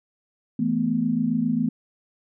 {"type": "chord", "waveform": "sine", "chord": "E suspended fourth", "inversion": "none", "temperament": "just", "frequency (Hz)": [164.81, 219.8, 247.2], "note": ["E3", "A3", "B3"], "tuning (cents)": [0, -2, 2], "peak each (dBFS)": [-28, -24, -23], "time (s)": [0.59, 1.69], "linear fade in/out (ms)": 5, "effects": []}